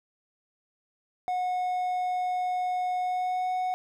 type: tone with pitch glide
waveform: triangle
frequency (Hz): 729 to 737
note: F#5 to F#5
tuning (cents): -26 to -7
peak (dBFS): -24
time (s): 1.28-3.74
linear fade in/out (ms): 0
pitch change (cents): +19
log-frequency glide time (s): 3-3.51
effects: none